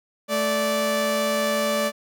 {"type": "tone pair together", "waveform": "sawtooth", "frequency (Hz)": [218.7, 583.9], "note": ["A3", "D5"], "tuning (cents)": [-10, -10], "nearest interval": "octave + perfect fourth", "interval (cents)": 1700, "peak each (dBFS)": [-23, -18], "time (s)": [0.28, 1.92], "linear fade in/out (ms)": 50, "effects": []}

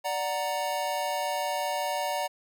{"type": "chord", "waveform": "square", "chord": "D augmented", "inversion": "none", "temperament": "equal", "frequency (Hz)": [587.3, 740, 932.3], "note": ["D5", "F#5", "A#5"], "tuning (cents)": [0, 0, 0], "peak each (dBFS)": -33, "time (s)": [0.04, 2.28], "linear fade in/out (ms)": 20, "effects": []}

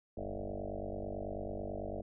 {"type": "tone with frequency modulation", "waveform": "sine", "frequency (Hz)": 329.6, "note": "E4", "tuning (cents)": 0, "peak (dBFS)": -37, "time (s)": [0.17, 2.02], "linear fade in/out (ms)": 5, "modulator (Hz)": 49.1, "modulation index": 7.1, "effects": []}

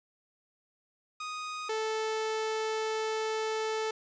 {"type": "tone pair in turn", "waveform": "sawtooth", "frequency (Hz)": [1244.5, 438.5], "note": ["D#6", "A4"], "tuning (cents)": [0, -6], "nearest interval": "octave + tritone", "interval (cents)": 1806, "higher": "first", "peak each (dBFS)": [-32, -26], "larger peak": "second", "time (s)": [[1.2, 1.69], [1.69, 3.91]], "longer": "second", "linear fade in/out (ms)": 5, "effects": ["resampled to 16000 Hz", "10-bit"]}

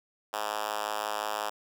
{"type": "tone with high-pass filter", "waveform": "5% pulse", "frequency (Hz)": 105.7, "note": "G#2", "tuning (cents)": 31, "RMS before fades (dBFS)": -33, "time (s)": [0.33, 1.5], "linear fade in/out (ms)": 10, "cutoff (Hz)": 710, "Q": 1.2, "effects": []}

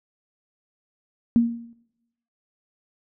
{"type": "tone with exponential decay", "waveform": "sine", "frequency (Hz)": 233.8, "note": "A#3", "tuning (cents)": 5, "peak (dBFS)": -11, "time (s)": [1.36, 1.73], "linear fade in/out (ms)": 0, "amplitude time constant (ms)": 79, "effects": ["noise-tail reverb RT60 0.9 s tail -21 dB re dry"]}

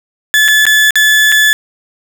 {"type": "tone with dropouts", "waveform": "35% pulse", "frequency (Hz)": 1726, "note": "A6", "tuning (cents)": -34, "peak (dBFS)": -4, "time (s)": [0.34, 1.53], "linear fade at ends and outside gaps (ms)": 0, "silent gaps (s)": [[0.48, 0.484], [0.654, 0.666], [0.907, 0.956], [1.319, 1.323]], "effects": []}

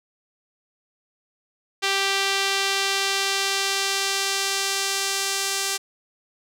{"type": "tone with band-pass filter sweep", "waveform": "sawtooth", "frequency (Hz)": 392, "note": "G4", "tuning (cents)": 0, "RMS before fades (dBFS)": -24, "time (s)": [1.82, 5.78], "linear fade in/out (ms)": 20, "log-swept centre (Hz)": [3500, 6700], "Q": 0.9, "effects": []}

